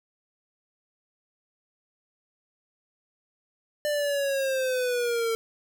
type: linear sweep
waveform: square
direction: down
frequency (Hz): 596 to 450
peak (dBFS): -25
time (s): 3.85-5.35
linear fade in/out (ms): 0
effects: none